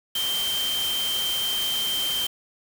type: tone in noise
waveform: sine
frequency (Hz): 3136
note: G7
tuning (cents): 0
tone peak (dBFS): -24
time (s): 0.15-2.27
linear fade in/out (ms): 5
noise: white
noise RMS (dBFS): -31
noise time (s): 0.15-2.27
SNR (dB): +4
effects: none